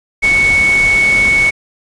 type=tone in noise; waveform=sine; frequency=2217 Hz; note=C#7; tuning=in tune; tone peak=-8 dBFS; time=0.22-1.51 s; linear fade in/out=20 ms; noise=pink; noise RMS=-22 dBFS; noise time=0.22-1.51 s; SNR=+11 dB; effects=resampled to 22050 Hz